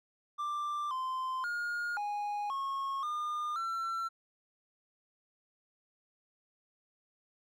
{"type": "tone with pitch steps", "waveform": "triangle", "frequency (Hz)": [1181, 1036, 1425, 826, 1091, 1211, 1348], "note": ["D6", "C6", "F6", "G#5", "C#6", "D#6", "E6"], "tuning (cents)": [9, -17, 34, -10, -28, -47, 38], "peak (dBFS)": -31, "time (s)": [0.38, 4.09], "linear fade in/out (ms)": 20, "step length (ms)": 530, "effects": []}